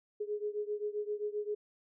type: beating tone pair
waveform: sine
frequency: 415.3 / 422.9 Hz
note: G#4 / G#4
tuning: 0 / +31 cents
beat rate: 7.6 Hz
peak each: -36 / -38 dBFS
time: 0.2-1.55 s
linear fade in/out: 10 ms
effects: none